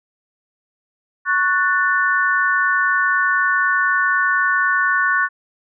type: chord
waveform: sine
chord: F# minor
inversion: second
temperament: just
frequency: 1110 / 1480 / 1776 Hz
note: C#6 / F#6 / A6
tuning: +2 / 0 / +16 cents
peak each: -20 / -17 / -20 dBFS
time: 1.25-5.29 s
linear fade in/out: 50 ms
effects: none